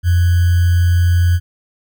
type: tone with sample-and-hold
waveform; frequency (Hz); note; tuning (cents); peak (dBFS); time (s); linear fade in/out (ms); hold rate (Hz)
sine; 87.31; F2; 0; -9; 0.03-1.4; 50; 1575
effects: none